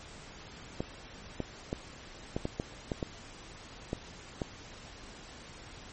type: clicks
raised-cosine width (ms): 2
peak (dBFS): -18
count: 10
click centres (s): 0.805 / 1.403 / 1.729 / 2.365 / 2.454 / 2.599 / 2.918 / 3.028 / 3.931 / 4.418
effects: pink hiss -49 dBFS RMS until 5.92 s + MP3 32 kbps